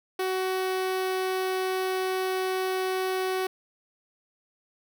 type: tone with notch filter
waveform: sawtooth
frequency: 374.8 Hz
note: F#4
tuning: 22 cents sharp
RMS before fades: -28 dBFS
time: 0.19-3.47 s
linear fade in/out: 5 ms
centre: 7100 Hz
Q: 1.9
effects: none